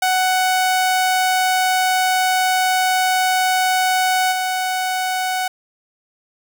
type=tone with level steps; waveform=sawtooth; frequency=744 Hz; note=F#5; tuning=9 cents sharp; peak=-11 / -15 dBFS; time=0.02-5.48 s; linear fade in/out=5 ms; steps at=4.31 s; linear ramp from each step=20 ms; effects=8-bit